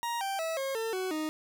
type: tone with pitch steps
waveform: 40% pulse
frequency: 941 / 782.2 / 650.2 / 540.5 / 449.3 / 373.4 / 310.4 Hz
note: A#5 / G5 / E5 / C#5 / A4 / F#4 / D#4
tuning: +16 / -4 / -24 / -44 / +36 / +16 / -4 cents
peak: -30 dBFS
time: 0.03-1.29 s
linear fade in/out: 0 ms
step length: 180 ms
effects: none